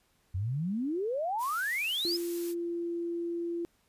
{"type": "exponential sweep", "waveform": "sine", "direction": "up", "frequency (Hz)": [86.4, 5280], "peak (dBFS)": -29, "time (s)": [0.34, 2.17], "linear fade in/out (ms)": 10}
{"type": "noise", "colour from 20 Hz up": "blue", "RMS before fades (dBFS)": -42, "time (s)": [1.38, 2.55], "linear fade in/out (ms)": 50}
{"type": "tone with pitch glide", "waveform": "sine", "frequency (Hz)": [343.7, 341.3], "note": ["F4", "F4"], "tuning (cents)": [-28, -40], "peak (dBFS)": -31, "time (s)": [2.05, 3.65], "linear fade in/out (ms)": 0, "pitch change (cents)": -12, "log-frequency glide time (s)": [2.38, 3]}
{"effects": ["pink hiss -70 dBFS RMS until 3.88 s", "resampled to 32000 Hz"]}